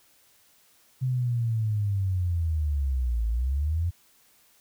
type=linear two-way sweep; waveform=sine; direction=down then up; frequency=130.7 to 54.4 to 88.4 Hz; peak=-23 dBFS; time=1.01-3.91 s; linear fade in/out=20 ms; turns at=3.27 s; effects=white hiss -61 dBFS RMS until 4.6 s